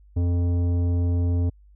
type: tone with tanh clipping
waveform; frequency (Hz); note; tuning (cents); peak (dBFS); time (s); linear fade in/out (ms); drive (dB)
triangle; 87.31; F2; 0; -21; 0.16-1.5; 10; 16
effects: added 50 Hz sine -49 dBFS peak until 1.75 s